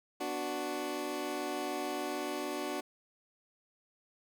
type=chord; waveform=20% pulse; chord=B minor; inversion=none; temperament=equal; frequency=246.9 / 293.7 / 370 Hz; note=B3 / D4 / F#4; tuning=0 / 0 / 0 cents; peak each=-39 / -33 / -33 dBFS; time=0.2-2.81 s; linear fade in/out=10 ms; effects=none